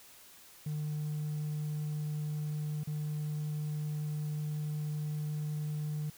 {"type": "tone with dropouts", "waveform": "triangle", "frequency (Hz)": 150.9, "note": "D3", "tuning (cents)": 47, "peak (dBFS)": -30, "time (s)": [0.66, 6.1], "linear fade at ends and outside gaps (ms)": 5, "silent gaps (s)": [2.836, 2.872], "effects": ["tanh soft clip ceiling -28 dBFS", "white hiss -56 dBFS RMS until 6.17 s"]}